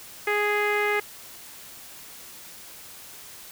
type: tone with low-pass filter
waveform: sawtooth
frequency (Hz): 415.3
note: G#4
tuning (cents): 0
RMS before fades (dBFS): -24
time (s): 0.27-1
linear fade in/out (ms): 5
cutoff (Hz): 2100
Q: 4.5
effects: white hiss -44 dBFS RMS until 3.51 s